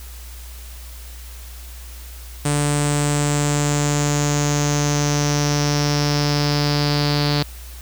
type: tone with low-pass filter sweep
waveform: sawtooth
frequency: 146.1 Hz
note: D3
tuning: 9 cents flat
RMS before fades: -19 dBFS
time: 2.45-7.43 s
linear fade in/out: 5 ms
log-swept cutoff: 8700 to 4500 Hz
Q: 6.4
effects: added 60 Hz sine -34 dBFS peak until 7.81 s + white hiss -42 dBFS RMS until 7.81 s